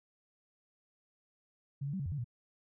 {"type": "tone with pitch steps", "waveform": "sine", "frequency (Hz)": [139.1, 142.9, 191.9, 139.6, 87.9, 145.5, 119.7], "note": ["C#3", "D3", "G3", "C#3", "F2", "D3", "A#2"], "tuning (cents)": [6, -47, -37, 13, 12, -16, 46], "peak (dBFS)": -34, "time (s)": [1.81, 2.244], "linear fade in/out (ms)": 10, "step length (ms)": 62, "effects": []}